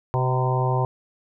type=harmonic tone with a mistuned harmonic; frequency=127.5 Hz; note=C3; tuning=44 cents flat; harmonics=1 / 3 / 4 / 5 / 6 / 7 / 8; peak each=-21 / -29 / -31 / -32 / -30 / -28 / -31 dBFS; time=0.14-0.85 s; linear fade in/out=0 ms; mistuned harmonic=7; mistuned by=+57 cents; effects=none